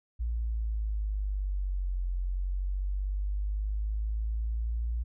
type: exponential two-way sweep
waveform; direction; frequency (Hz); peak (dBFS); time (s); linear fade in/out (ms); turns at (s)
sine; down then up; 58.27 to 44.55 to 58.27; -28; 0.19-5.04; 20; 2.08
effects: none